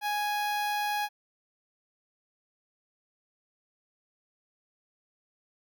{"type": "tone with notch filter", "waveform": "sawtooth", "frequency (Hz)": 830.6, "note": "G#5", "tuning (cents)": 0, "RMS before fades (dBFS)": -30, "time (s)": [0.01, 1.09], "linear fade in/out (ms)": 50, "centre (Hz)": 7700, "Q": 1.3, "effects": []}